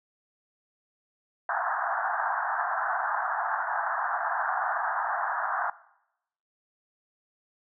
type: band-pass noise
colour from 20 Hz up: pink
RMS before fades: -29 dBFS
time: 1.49-5.7 s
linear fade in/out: 2 ms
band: 680 to 1700 Hz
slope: 96 dB/octave
effects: noise-tail reverb RT60 0.8 s tail -19 dB re dry